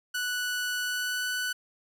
sawtooth tone with pitch glide, 1480 to 1491.2 Hz, F#6 to F#6, 0 to +13 cents, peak -25 dBFS, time 0.14-1.53 s, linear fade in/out 10 ms, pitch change +13 cents, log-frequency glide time 0.82-1.28 s, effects none

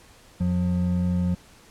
triangle tone pair together, 86.9 / 178.58 Hz, F2 / F3, -8 / +39 cents, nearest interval octave, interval 1247 cents, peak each -24 / -20 dBFS, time 0.4-1.35 s, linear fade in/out 10 ms, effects pink hiss -52 dBFS RMS until 1.7 s + low-pass 11000 Hz 12 dB/octave

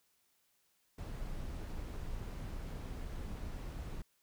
brown noise, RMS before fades -42 dBFS, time 0.98-4.02 s, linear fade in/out 5 ms, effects white hiss -75 dBFS RMS until 4.22 s

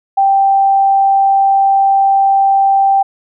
sine tone, 784 Hz, G5, in tune, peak -7 dBFS, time 0.17-3.03 s, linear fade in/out 10 ms, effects none

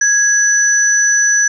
sine tone pair together, 1661.2 / 5959 Hz, G#6 / F#8, 0 / +11 cents, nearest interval octave + minor seventh, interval 2211 cents, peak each -12 dBFS, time 0.01-1.48 s, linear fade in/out 5 ms, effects none

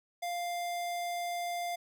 square tone, 698.5 Hz, F5, in tune, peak -34 dBFS, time 0.22-1.76 s, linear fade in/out 10 ms, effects none

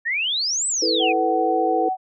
sine exponential two-way sweep, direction up then down, 1760 to 8220 to 2335 Hz, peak -20 dBFS, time 0.05-1.13 s, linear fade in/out 20 ms, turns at 0.67 s
sine chord, E suspended fourth, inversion none, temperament equal, 329.6 / 440 / 493.9 Hz, E4 / A4 / B4, 0 / 0 / 0 cents, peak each -24 dBFS, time 0.82-1.89 s, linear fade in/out 5 ms
sine tone, 751 Hz, F#5, 26 cents sharp, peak -20 dBFS, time 0.99-1.97 s, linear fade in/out 50 ms
effects none

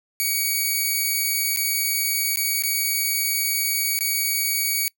5% pulse tone with dropouts, 2255 Hz, C#7, 29 cents sharp, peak -11 dBFS, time 0.2-4.88 s, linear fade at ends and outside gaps 0 ms, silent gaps 1.562-1.572 / 2.359-2.372 / 2.623-2.636 / 3.989-4.008 s, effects noise-tail reverb RT60 0.1 s tail -24 dB re dry

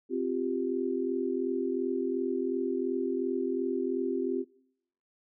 sine chord, C suspended fourth, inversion none, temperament equal, 261.6 / 349.2 / 392 Hz, C4 / F4 / G4, 0 / 0 / 0 cents, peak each -32 dBFS, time 0.09-4.45 s, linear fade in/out 50 ms, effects noise-tail reverb RT60 0.7 s tail -21 dB re dry

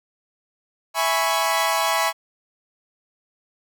sawtooth chord, C# minor seventh, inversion first, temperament equal, 659.3 / 830.6 / 987.8 / 1108.7 Hz, E5 / G#5 / B5 / C#6, 0 / 0 / 0 / 0 cents, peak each -21 dBFS, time 0.94-2.13 s, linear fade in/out 50 ms, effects none

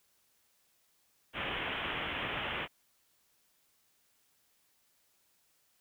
white low-pass noise, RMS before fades -37 dBFS, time 1.33-2.68 s, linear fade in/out 50 ms, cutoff 3300 Hz, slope 96 dB/octave, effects white hiss -72 dBFS RMS until 5.8 s

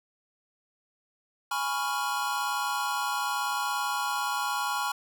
square chord, C# dominant seventh, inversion second, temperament equal, 830.6 / 987.8 / 1108.7 / 1396.9 Hz, G#5 / B5 / C#6 / E#6, 0 / 0 / 0 / 0 cents, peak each -34 dBFS, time 1.51-4.92 s, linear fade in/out 5 ms, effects none

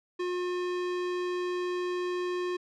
square tone, 358.6 Hz, F4, 46 cents sharp, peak -30 dBFS, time 0.19-2.57 s, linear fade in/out 10 ms, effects low-pass 4000 Hz 12 dB/octave

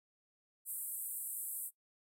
white band-pass noise, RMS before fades -42 dBFS, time 0.65-1.71 s, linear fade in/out 50 ms, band 8000 to 15000 Hz, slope 96 dB/octave, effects noise-tail reverb RT60 0.1 s tail -19 dB re dry

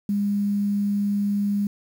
sine tone, 203.1 Hz, G#3, 38 cents flat, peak -20 dBFS, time 0.09-1.67 s, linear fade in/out 2 ms, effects 8-bit

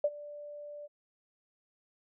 sine tone with ADSR envelope, 587.3 Hz, D5, in tune, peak -22 dBFS, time 0.04-0.88 s, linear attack 4 ms, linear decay 48 ms, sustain -20 dB, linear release 30 ms, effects none

